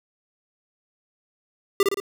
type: tone with echo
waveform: square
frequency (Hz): 397.1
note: G4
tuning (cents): +22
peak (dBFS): -15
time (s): 1.8-1.83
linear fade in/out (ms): 2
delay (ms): 57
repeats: 3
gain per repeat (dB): -4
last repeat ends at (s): 2.001
effects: none